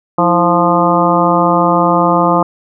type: harmonic tone with a mistuned harmonic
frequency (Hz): 174.61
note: F3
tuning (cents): 0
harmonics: 1 / 2 / 3 / 4 / 5 / 6 / 7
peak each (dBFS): -16 / -16 / -16 / -16 / -16 / -16 / -16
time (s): 0.18-2.43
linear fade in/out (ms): 5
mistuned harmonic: 2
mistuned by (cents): -95
effects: none